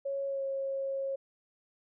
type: tone with pitch glide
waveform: sine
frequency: 552 to 543.5 Hz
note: C#5 to C#5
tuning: -7 to -34 cents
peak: -31 dBFS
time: 0.05-1.16 s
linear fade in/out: 10 ms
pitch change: -27 cents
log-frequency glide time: 0.27-0.43 s
effects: none